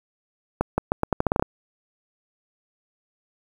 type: accelerating click train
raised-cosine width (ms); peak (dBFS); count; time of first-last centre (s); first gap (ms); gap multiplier
1; -6; 11; 0.61-1.425; 170; 0.82
effects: 7-bit